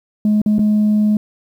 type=tone with dropouts; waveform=sine; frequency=211.3 Hz; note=G#3; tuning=30 cents sharp; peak=-9 dBFS; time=0.25-1.17 s; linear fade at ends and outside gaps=2 ms; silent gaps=0.417-0.461 / 0.584-0.592 s; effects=tanh soft clip ceiling -9 dBFS + 8-bit